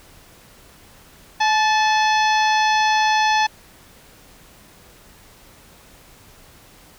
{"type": "harmonic tone with a mistuned harmonic", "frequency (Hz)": 860, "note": "A5", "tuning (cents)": -40, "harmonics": [1, 2, 3, 4, 5, 6, 7], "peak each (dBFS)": [-16, -22, -26, -28, -30, -32, -33], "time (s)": [1.4, 3.47], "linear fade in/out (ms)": 10, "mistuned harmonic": 2, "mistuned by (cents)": 38, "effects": ["pink hiss -48 dBFS RMS until 6.98 s"]}